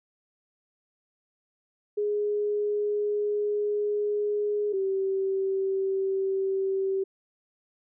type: tone pair in turn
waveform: sine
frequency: 415.3 / 386.1 Hz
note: G#4 / G4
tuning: 0 / -26 cents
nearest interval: minor second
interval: 126 cents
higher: first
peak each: -24 / -24 dBFS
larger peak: neither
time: 1.97-4.73 / 4.73-7.04 s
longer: first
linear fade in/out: 10 ms
effects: none